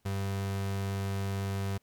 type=tone; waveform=35% pulse; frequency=98 Hz; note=G2; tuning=in tune; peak=-29 dBFS; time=0.05-1.78 s; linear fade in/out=10 ms; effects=pink hiss -73 dBFS RMS until 1.82 s